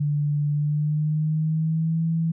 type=tone with pitch glide; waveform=sine; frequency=146.83 to 163.86 Hz; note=D3 to E3; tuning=0 to -10 cents; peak=-20 dBFS; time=0-2.32 s; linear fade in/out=10 ms; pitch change=+190 cents; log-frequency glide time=0.52-2.04 s; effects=none